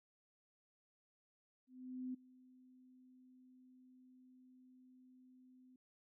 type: tone with ADSR envelope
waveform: sine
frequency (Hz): 255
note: C4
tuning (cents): -44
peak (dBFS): -40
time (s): 1.67-5.76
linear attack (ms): 470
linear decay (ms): 10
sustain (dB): -22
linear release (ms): 3
effects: none